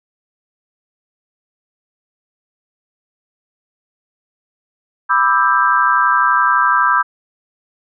sine chord, E minor seventh, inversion second, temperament just, 988.9 / 1186.7 / 1318.5 / 1582.2 Hz, B5 / D6 / E6 / G6, +2 / +18 / 0 / +16 cents, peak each -16 dBFS, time 5.09-7.03 s, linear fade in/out 20 ms, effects none

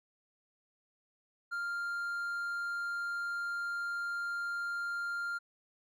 triangle tone, 1396.9 Hz, F6, in tune, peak -32 dBFS, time 1.51-5.39 s, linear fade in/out 20 ms, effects none

